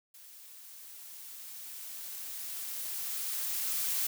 blue noise with level ramp, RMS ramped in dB -53 to -31 dBFS, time 0.14-4.07 s, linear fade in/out 5 ms, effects none

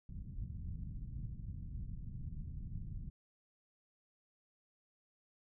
pink low-pass noise, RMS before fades -44 dBFS, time 0.09-3.1 s, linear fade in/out 5 ms, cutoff 170 Hz, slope 24 dB/octave, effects none

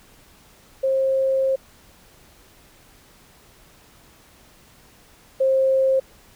sine tone pair in turn, 533 / 530.9 Hz, C5 / C5, +32 / +25 cents, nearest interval unison, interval 7 cents, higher first, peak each -17 / -15 dBFS, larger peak second, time 0.83-1.56 / 5.4-6 s, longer first, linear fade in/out 10 ms, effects pink hiss -52 dBFS RMS until 6.35 s

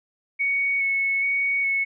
sine tone with vibrato, 2217 Hz, C#7, in tune, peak -20 dBFS, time 0.39-1.85 s, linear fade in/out 20 ms, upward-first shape square, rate 1.2 Hz, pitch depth 12 cents each way, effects none

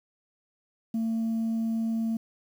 sine tone, 225.7 Hz, A3, 44 cents sharp, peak -23 dBFS, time 0.94-2.17 s, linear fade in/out 5 ms, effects tanh soft clip ceiling -24 dBFS + 9-bit

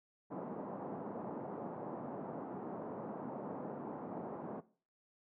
pink band-pass noise, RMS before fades -44 dBFS, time 0.3-4.61 s, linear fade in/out 20 ms, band 170 to 960 Hz, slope 24 dB/octave, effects noise-tail reverb RT60 0.4 s tail -18 dB re dry

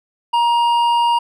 sine tone with hard clipping, 944 Hz, A#5, 22 cents sharp, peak -14 dBFS, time 0.33-1.19 s, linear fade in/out 10 ms, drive 7 dB, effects none

